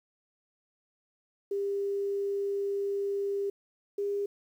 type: tone pair in turn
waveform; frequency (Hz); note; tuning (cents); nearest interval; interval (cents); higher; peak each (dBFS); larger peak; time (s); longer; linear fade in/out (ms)
sine; 399.4 / 403.8; G4 / G#4; +32 / -49; unison; 19; second; -28; neither; 1.51-3.5 / 3.98-4.26; first; 5
effects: 10-bit